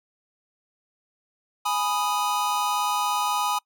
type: chord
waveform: square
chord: G# minor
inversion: none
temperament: equal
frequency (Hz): 830.6 / 987.8 / 1244.5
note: G#5 / B5 / D#6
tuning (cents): 0 / 0 / 0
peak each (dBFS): -28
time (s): 1.65-3.59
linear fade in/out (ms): 10
effects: noise-tail reverb RT60 0.1 s tail -25 dB re dry